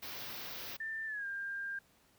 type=band-stop noise; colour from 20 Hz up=white; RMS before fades=-44 dBFS; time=0.02-0.77 s; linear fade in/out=10 ms; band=5700 to 14000 Hz; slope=48 dB/octave
type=tone with pitch glide; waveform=sine; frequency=1784 to 1598.6 Hz; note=A6 to G6; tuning=+23 to +33 cents; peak=-37 dBFS; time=0.8-1.79 s; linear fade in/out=5 ms; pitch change=-190 cents; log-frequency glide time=1.06-1.26 s
effects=pink hiss -68 dBFS RMS until 2.18 s + high-pass 60 Hz 12 dB/octave